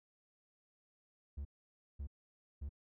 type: tone bursts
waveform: triangle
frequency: 70.9 Hz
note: C#2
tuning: 40 cents sharp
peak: -38 dBFS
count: 3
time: 1.37-2.693 s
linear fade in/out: 10 ms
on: 81 ms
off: 540 ms
effects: none